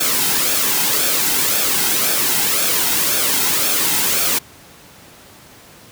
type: noise with flanger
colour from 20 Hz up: white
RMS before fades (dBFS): -17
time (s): 0-4.39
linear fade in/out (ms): 10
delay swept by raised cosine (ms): 1 to 1.75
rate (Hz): 1.9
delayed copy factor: -0.5
effects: pink hiss -43 dBFS RMS until 5.91 s + high-pass 80 Hz 12 dB/octave